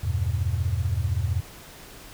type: chord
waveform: sine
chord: E minor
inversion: none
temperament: equal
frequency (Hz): 82.41 / 98 / 123.47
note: E2 / G2 / B2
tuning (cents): 0 / 0 / 0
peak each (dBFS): -26 / -26 / -29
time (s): 0.03-1.41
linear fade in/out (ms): 10
effects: pink hiss -45 dBFS RMS until 2.13 s